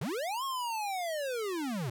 square linear two-way sweep, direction up then down, 110 to 1100 to 110 Hz, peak -33 dBFS, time 0.01-1.9 s, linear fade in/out 5 ms, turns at 0.44 s, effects none

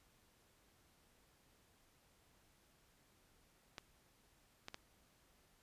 clicks, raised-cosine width 0.2 ms, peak -29 dBFS, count 3, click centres 3.782 / 4.684 / 4.744 s, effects pink hiss -72 dBFS RMS until 5.62 s + resampled to 32000 Hz

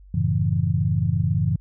sine chord, F# minor seventh, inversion none, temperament equal with one note detuned, 92.5 / 110.38 / 138.59 / 164.81 Hz, F#2 / A2 / C#3 / E3, 0 / +6 / 0 / 0 cents, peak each -24 dBFS, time 0.14-1.56 s, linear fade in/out 5 ms, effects added 48 Hz sine -44 dBFS peak until 1.6 s

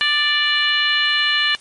harmonic tone with a mistuned harmonic, 587 Hz, D5, 1 cent flat, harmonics 2 / 3 / 4 / 5 / 6 / 7, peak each -27 / -19 / -24 / -19 / -25 / -25 dBFS, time 0.01-1.55 s, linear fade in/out 0 ms, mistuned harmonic 2, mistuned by +21 cents, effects white hiss -46 dBFS RMS until 1.6 s + MP3 48 kbps

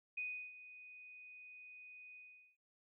sine tone with ADSR envelope, 2489 Hz, D#7, in tune, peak -38 dBFS, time 0.17-2.57 s, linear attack 9 ms, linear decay 340 ms, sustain -15 dB, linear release 410 ms, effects none

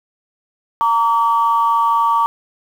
sine tone pair together, 921.7 / 1146 Hz, A#5 / D6, -20 / -43 cents, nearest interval major third, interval 377 cents, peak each -14 dBFS, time 0.81-2.26 s, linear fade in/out 0 ms, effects tanh soft clip ceiling -5 dBFS + 7-bit

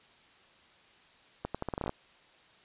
accelerating click train, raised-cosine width 1 ms, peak -19 dBFS, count 11, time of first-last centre 1.45-1.894 s, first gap 96 ms, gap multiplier 0.81, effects white hiss -60 dBFS RMS until 2.64 s + resampled to 8000 Hz

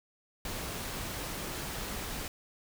pink noise, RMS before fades -38 dBFS, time 0.45-2.28 s, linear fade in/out 2 ms, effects none

